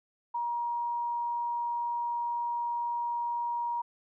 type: tone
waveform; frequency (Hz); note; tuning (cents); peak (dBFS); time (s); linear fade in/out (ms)
sine; 949; A#5; +31; -29; 0.34-3.82; 10
effects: none